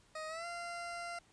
20% pulse tone with pitch glide, 626 to 690.6 Hz, D#5 to F5, +10 to -20 cents, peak -36 dBFS, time 0.15-1.19 s, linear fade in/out 5 ms, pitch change +170 cents, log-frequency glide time 0.28-0.46 s, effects pink hiss -67 dBFS RMS until 1.32 s + resampled to 22050 Hz

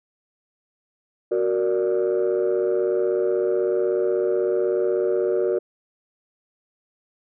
sine chord, Gb augmented, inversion none, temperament equal, 370 / 466.2 / 587.3 Hz, Gb4 / Bb4 / D5, 0 / 0 / 0 cents, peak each -20 / -22 / -25 dBFS, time 1.31-5.59 s, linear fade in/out 10 ms, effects tanh soft clip ceiling -14 dBFS

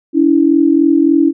sine tone pair together, 284.6 / 328.1 Hz, C#4 / E4, +46 / -8 cents, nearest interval major second, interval 246 cents, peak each -10 dBFS, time 0.13-1.33 s, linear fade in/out 50 ms, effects none

